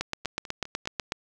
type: two click trains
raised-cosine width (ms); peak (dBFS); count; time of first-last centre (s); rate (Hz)
0.2; -24 / -11; 4 / 10; 0.25-0.856 / 0.01-1.121; 4.95 / 8.1
effects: none